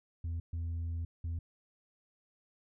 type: tone bursts at uneven times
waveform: sine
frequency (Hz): 83.6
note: E2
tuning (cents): +25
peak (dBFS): -31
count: 3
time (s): 0.24-0.4 / 0.53-1.05 / 1.24-1.39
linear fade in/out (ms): 5
effects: tanh soft clip ceiling -33 dBFS